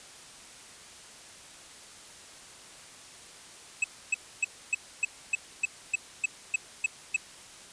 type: tone bursts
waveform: square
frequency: 2587 Hz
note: E7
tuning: 33 cents flat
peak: -23 dBFS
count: 12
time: 3.82-7.164 s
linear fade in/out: 5 ms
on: 22 ms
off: 280 ms
effects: white hiss -49 dBFS RMS until 7.72 s + resampled to 22050 Hz